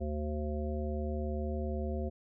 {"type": "harmonic tone", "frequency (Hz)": 75.2, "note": "D2", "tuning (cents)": 42, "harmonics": [1, 3, 5, 7, 9], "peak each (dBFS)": [-34, -39, -41, -42, -44], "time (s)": [0, 2.1], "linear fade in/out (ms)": 20, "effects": []}